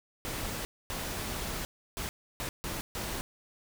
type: noise bursts at uneven times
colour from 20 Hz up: pink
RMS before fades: -36 dBFS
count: 6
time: 0.25-0.65 / 0.9-1.65 / 1.97-2.09 / 2.4-2.49 / 2.64-2.81 / 2.95-3.21 s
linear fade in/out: 0 ms
effects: none